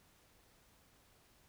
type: silence
effects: pink hiss -68 dBFS RMS until 1.48 s